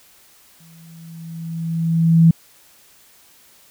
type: tone with exponential growth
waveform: sine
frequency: 164.81 Hz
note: E3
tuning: in tune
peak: -6 dBFS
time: 0.6-2.31 s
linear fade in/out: 5 ms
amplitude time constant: 370 ms
effects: white hiss -51 dBFS RMS until 3.7 s